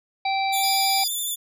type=harmonic tone; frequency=778 Hz; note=G5; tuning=13 cents flat; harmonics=1 / 3 / 5 / 6; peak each=-22 / -28 / -32 / -36 dBFS; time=0.25-1.04 s; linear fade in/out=5 ms
type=tone with vibrato; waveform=5% pulse; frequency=3520 Hz; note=A7; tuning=in tune; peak=-18 dBFS; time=0.52-1.36 s; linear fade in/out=20 ms; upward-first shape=square; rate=12 Hz; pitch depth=25 cents each way
type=tone; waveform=sine; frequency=4886 Hz; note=D#8; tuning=32 cents flat; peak=-24 dBFS; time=0.63-1.08 s; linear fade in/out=5 ms
effects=none